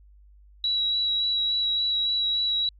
sine tone with vibrato, 3898 Hz, B7, 23 cents flat, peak -22 dBFS, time 0.64-2.69 s, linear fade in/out 2 ms, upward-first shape sine, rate 3.5 Hz, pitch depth 13 cents each way, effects added 50 Hz sine -50 dBFS peak until 2.79 s

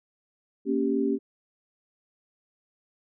sine chord, G diminished, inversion first, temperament equal, 233.1 / 277.2 / 392 Hz, Bb3 / Db4 / G4, 0 / 0 / 0 cents, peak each -28 / -26 / -27 dBFS, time 0.65-1.19 s, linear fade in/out 50 ms, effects none

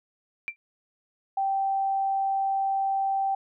sine tone with exponential decay, 2355 Hz, D7, 4 cents sharp, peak -24 dBFS, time 0.48-0.56 s, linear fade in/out 0 ms, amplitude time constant 16 ms
sine tone, 780 Hz, G5, 9 cents flat, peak -23 dBFS, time 1.37-3.35 s, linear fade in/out 5 ms
effects none

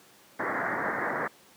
white low-pass noise, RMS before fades -30 dBFS, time 0.39-1.28 s, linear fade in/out 10 ms, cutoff 2000 Hz, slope 96 dB/octave, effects pink hiss -56 dBFS RMS until 1.56 s + high-pass 200 Hz 12 dB/octave

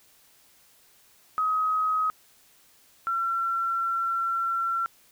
sine tone pair in turn, 1266 / 1356.2 Hz, D#6 / E6, +30 / +49 cents, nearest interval minor second, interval 119 cents, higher second, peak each -22 / -24 dBFS, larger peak first, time 1.38-2.1 / 3.07-4.86 s, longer second, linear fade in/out 0 ms, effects white hiss -59 dBFS RMS until 5.11 s

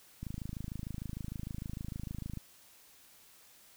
click train, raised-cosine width 5 ms, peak -27 dBFS, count 58, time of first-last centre 0.23-2.373 s, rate 26.6 Hz, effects white hiss -60 dBFS RMS until 3.76 s

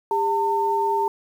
sine tone pair together, 402 / 902.5 Hz, G4 / A5, +44 / +44 cents, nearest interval octave + major second, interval 1400 cents, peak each -24 / -20 dBFS, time 0.11-1.08 s, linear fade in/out 2 ms, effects 8-bit

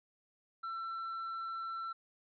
triangle tone, 1343 Hz, E6, 32 cents sharp, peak -36 dBFS, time 0.63-1.93 s, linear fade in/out 10 ms, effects resampled to 11025 Hz

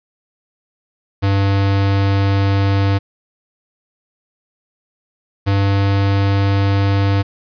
square tone pair in turn, 98.6 / 98.97 Hz, G2 / G2, +11 / +17 cents, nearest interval unison, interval 6 cents, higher second, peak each -13 dBFS, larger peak neither, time 1.22-2.99 / 5.46-7.23 s, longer neither, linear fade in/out 20 ms, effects resampled to 11025 Hz + 8-bit

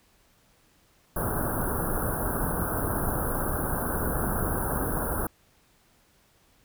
pink band-stop noise, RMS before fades -28 dBFS, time 1.16-5.27 s, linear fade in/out 5 ms, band 1600 to 9700 Hz, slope 96 dB/octave, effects pink hiss -63 dBFS RMS until 6.64 s

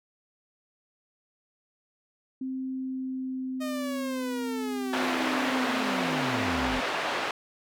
sine tone with pitch glide, 261.6 to 257.3 Hz, C4 to C4, 0 to -29 cents, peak -30 dBFS, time 2.41-6.81 s, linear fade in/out 5 ms, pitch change -29 cents, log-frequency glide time 2.7-4.32 s
sawtooth linear sweep, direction down, 622.3 to 35.11 Hz, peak -30 dBFS, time 3.6-6.8 s, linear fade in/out 20 ms
pink band-pass noise, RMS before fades -30 dBFS, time 4.93-7.31 s, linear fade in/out 2 ms, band 490 to 2800 Hz, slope 12 dB/octave
effects none

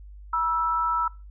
sine tone pair together, 965 / 1321 Hz, B5 / E6, -40 / +3 cents, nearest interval perfect fourth, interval 543 cents, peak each -26 / -23 dBFS, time 0.33-1.08 s, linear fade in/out 5 ms, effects noise-tail reverb RT60 0.3 s tail -23 dB re dry + added 50 Hz sine -41 dBFS peak until 1.3 s

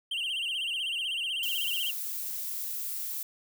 triangle tone with vibrato, 2957 Hz, F#7, 2 cents flat, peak -28 dBFS, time 0.11-1.91 s, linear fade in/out 5 ms, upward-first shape sine, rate 16 Hz, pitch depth 140 cents each way
violet noise, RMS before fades -35 dBFS, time 1.43-3.23 s, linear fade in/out 2 ms
effects none

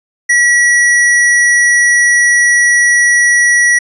square tone, 1932 Hz, B6, 39 cents flat, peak -7 dBFS, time 0.29-3.79 s, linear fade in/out 10 ms, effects resampled to 24000 Hz

